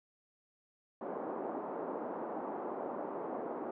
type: band-pass noise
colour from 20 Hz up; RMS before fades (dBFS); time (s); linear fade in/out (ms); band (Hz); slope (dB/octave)
pink; -40; 1.01-3.71; 2; 270 to 1000; 24
effects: none